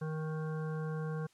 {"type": "harmonic tone", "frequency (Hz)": 156.6, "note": "D#3", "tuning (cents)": 11, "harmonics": [1, 3, 5, 7, 9, 10], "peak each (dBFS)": [-35, -42, -52, -50, -53, -53], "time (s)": [0.01, 1.27], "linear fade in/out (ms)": 10, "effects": ["white hiss -68 dBFS RMS until 1.33 s", "low-pass 8000 Hz 12 dB/octave"]}